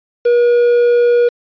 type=tone with quantisation; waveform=triangle; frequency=480 Hz; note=B4; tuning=49 cents flat; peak=-6 dBFS; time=0.25-1.29 s; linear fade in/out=10 ms; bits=5; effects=resampled to 11025 Hz